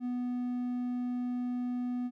triangle tone, 246.7 Hz, B3, 2 cents flat, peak -29 dBFS, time 0-2.11 s, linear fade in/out 50 ms, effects none

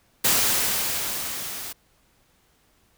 white noise with level ramp, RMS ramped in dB -19 to -35 dBFS, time 0.24-1.73 s, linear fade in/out 10 ms, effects pink hiss -63 dBFS RMS until 2.97 s

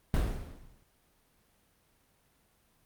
brown noise with exponential decay, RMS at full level -24 dBFS, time 0.14-0.83 s, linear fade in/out 1 ms, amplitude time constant 150 ms, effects pink hiss -69 dBFS RMS until 2.85 s + Opus 32 kbps

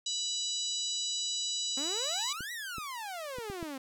harmonic tone, 983 Hz, B5, 8 cents flat, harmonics 3 / 4 / 5 / 6 / 7 / 8, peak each -41 / -34 / -42 / -42 / -40 / -41 dBFS, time 0.06-2.33 s, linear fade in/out 5 ms
sawtooth exponential two-way sweep, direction up then down, 257.3 to 1978 to 257.3 Hz, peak -34 dBFS, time 1.77-3.78 s, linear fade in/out 5 ms, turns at 2.52 s
clicks, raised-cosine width 3 ms, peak -31 / -30 / -31 / -27 / -27 dBFS, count 5, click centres 2.407 / 2.783 / 3.385 / 3.5 / 3.628 s
effects none

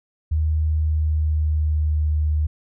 sine tone with pitch glide, 77.78 to 76.22 Hz, D#2 to D#2, 0 to -35 cents, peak -17 dBFS, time 0.31-2.47 s, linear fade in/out 10 ms, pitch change -35 cents, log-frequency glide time 0.66-2.09 s, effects none

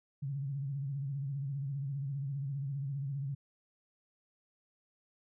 sine tone with vibrato, 138.59 Hz, C#3, in tune, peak -34 dBFS, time 0.22-3.35 s, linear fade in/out 10 ms, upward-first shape sine, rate 15 Hz, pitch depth 82 cents each way, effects none

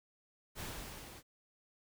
pink noise with level ramp, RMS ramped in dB -42 to -53 dBFS, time 0.55-1.23 s, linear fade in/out 50 ms, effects none

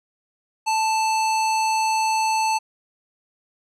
square tone with low-pass filter, 880 Hz, A5, in tune, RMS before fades -21 dBFS, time 0.66-2.59 s, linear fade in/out 20 ms, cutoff 7700 Hz, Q 1.3, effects none

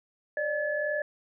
sine tone cluster, 557 / 599 / 1717 Hz, C#5 / D5 / A6, +8 / +34 / -43 cents, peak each -38 / -29 / -31 dBFS, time 0.37-1.02 s, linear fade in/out 2 ms, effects none

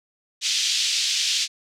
pink band-pass noise, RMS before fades -23 dBFS, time 0.41-1.48 s, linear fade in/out 50 ms, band 3000 to 6400 Hz, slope 24 dB/octave, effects none

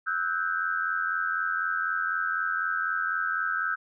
sine tone cluster, 1303 / 1493 / 1577 Hz, E6 / F#6 / G6, -20 / +15 / +10 cents, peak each -30 dBFS, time 0.06-3.76 s, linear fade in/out 20 ms, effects none

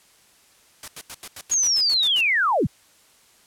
white noise bursts, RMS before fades -35 dBFS, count 11, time 0.83-2.209 s, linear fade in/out 2 ms, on 49 ms, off 84 ms
sine linear sweep, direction down, 6730 to 70.1 Hz, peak -17 dBFS, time 1.51-2.67 s, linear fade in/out 10 ms
effects white hiss -56 dBFS RMS until 3.46 s + low-pass 11000 Hz 12 dB/octave

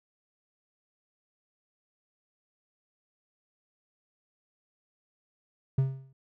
triangle tone with exponential decay, 133.6 Hz, C3, 36 cents sharp, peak -17 dBFS, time 5.78-6.13 s, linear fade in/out 5 ms, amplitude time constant 75 ms, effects none

